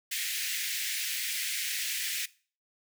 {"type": "high-pass noise", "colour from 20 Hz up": "pink", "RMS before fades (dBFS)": -33, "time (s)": [0.11, 2.26], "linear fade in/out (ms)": 10, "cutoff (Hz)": 1800, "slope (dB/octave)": 48, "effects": ["noise-tail reverb RT60 0.4 s tail -20 dB re dry"]}